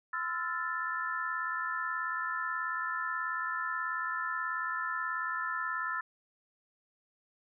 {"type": "chord", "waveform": "sine", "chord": "F major seventh", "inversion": "second", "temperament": "equal with one note detuned", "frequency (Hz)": [1025, 1318.5, 1396.9, 1760], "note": ["C6", "E6", "F6", "A6"], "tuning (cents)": [-36, 0, 0, 0], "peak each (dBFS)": [-40, -36, -39, -36], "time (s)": [0.13, 6.01], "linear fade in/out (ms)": 5, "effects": []}